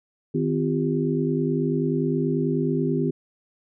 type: tone cluster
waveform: sine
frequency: 156.1 / 256.2 / 347.4 / 396.7 Hz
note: D#3 / C4 / F4 / G4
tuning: +6 / -36 / -9 / +21 cents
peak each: -25 / -25 / -28 / -27 dBFS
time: 0.34-3.11 s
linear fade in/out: 10 ms
effects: none